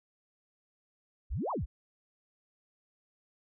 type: exponential two-way sweep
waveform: sine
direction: up then down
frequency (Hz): 41.13 to 1168 to 41.13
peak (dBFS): -31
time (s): 1.3-1.66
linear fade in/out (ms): 20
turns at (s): 1.51
effects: none